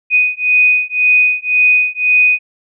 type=beating tone pair; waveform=sine; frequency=2489 / 2490.9 Hz; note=D#7 / D#7; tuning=0 / +1 cents; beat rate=1.9 Hz; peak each=-12 dBFS; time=0.1-2.39 s; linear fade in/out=50 ms; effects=none